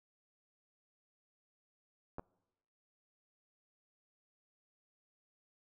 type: clicks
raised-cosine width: 1 ms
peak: -29 dBFS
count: 2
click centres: 2.184 / 2.195 s
effects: noise-tail reverb RT60 1.0 s tail -25 dB re dry